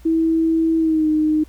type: tone with pitch glide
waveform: sine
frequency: 325 to 308.2 Hz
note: E4 to D#4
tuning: -24 to -16 cents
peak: -14 dBFS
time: 0.05-1.44 s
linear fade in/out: 10 ms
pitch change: -92 cents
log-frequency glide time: 0.78-1.08 s
effects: added 60 Hz sine -41 dBFS peak until 1.48 s + pink hiss -53 dBFS RMS until 1.48 s